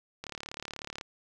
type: click train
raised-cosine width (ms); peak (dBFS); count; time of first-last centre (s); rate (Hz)
0.2; -21; 29; 0.24-1.011; 36.3
effects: none